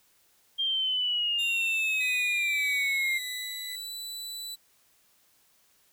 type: exponential sweep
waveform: sine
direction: down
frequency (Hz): 3207 to 2098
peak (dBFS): -25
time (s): 0.58-3.19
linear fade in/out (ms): 20
type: tone with pitch glide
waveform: sawtooth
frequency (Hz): 3662 to 3970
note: A#7 to B7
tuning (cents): -32 to +8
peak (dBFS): -33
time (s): 1.38-4.56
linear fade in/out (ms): 20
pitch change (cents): +140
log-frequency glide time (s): 1.84-3.92
type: tone with tremolo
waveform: 30% pulse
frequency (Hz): 2002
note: B6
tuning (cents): +23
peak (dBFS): -33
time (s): 2-3.76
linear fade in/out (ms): 10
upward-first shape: sine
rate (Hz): 1.7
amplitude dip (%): 50
effects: white hiss -65 dBFS RMS until 5.92 s